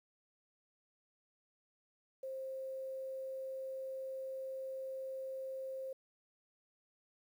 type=tone with quantisation; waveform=sine; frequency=529 Hz; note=C5; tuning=19 cents sharp; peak=-40 dBFS; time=2.23-5.93 s; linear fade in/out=5 ms; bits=11; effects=none